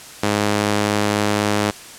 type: tone with high-pass filter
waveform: sawtooth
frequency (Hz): 103.83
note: G#2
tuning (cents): 0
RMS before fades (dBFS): -19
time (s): 0.23-1.71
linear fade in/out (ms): 5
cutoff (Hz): 210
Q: 0.58
effects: white hiss -38 dBFS RMS until 1.98 s + low-pass 10000 Hz 12 dB/octave